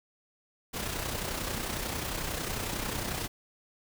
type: noise with amplitude modulation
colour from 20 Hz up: pink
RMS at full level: -32 dBFS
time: 0.73-3.28 s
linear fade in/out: 20 ms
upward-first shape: sine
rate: 31.1 Hz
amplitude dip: 50%
effects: none